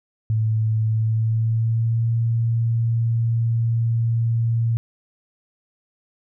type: tone with pitch glide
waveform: sine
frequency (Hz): 110.1 to 115.31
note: A2 to A#2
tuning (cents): +2 to -18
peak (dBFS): -17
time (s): 0.3-4.77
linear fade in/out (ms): 0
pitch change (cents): +80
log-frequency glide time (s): 0.86-2.1
effects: none